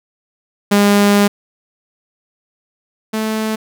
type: tone pair in turn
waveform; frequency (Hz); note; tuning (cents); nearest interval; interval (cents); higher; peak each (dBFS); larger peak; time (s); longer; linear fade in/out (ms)
sawtooth; 203.4 / 218.4; G#3 / A3; -36 / -13; minor second; 123; second; -5 / -13; first; 0.71-1.28 / 3.13-3.56; first; 10
effects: none